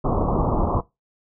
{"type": "low-pass noise", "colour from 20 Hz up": "pink", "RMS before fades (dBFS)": -21, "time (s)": [0.04, 0.81], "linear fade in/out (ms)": 10, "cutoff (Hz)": 1200, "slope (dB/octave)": 96, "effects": ["noise-tail reverb RT60 0.2 s tail -20 dB re dry"]}